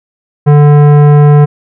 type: tone with tanh clipping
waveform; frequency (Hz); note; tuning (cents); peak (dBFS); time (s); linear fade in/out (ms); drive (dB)
sine; 146.83; D3; 0; -3; 0.46-1.46; 20; 16
effects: none